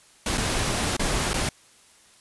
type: noise with dropouts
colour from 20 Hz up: pink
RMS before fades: -25 dBFS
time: 0.26-1.49 s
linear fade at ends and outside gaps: 2 ms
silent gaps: 0.375-0.379 / 0.967-0.994 / 1.333-1.341 s
effects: white hiss -55 dBFS RMS until 2.2 s + resampled to 24000 Hz